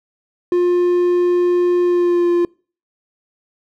triangle tone with pitch glide, 354 to 347.9 Hz, F4 to F4, +23 to -7 cents, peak -10 dBFS, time 0.52-2.45 s, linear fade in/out 2 ms, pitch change -30 cents, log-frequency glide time 1.83-2.3 s, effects noise-tail reverb RT60 0.4 s tail -26 dB re dry

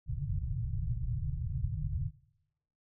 white low-pass noise, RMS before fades -34 dBFS, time 0.06-2.11 s, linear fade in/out 50 ms, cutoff 150 Hz, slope 96 dB/octave, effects noise-tail reverb RT60 0.9 s tail -22 dB re dry

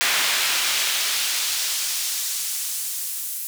brown noise with high-pass filter sweep, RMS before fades -24 dBFS, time 0.01-3.47 s, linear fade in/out 0 ms, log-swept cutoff 2000 to 11000 Hz, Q 0.78, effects none

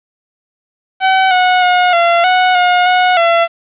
sawtooth tone with pitch steps, 760 / 732 / 722 / 684 / 736 / 718 / 730 / 676 Hz, F#5 / F#5 / F#5 / F5 / F#5 / F5 / F#5 / E5, +46 / -19 / -43 / -36 / -9 / +48 / -24 / +43 cents, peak -4 dBFS, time 1-3.48 s, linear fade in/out 50 ms, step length 310 ms, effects resampled to 8000 Hz + 7-bit

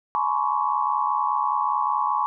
sine tone cluster, 848 / 980 / 1069 / 1134 Hz, G#5 / B5 / C6 / C#6, +36 / -14 / +37 / +39 cents, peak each -26 dBFS, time 0.15-2.26 s, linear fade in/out 0 ms, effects none

